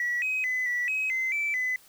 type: tone with pitch steps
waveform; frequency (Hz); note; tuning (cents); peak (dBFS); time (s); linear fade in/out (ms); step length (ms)
sine; 1937 / 2530 / 2015 / 1953 / 2544 / 2060 / 2323 / 2013; B6 / D#7 / B6 / B6 / D#7 / C7 / D7 / B6; -34 / +28 / +34 / -20 / +38 / -28 / -20 / +33; -24; 0-1.76; 2; 220
effects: tanh soft clip ceiling -22 dBFS + white hiss -56 dBFS RMS until 1.88 s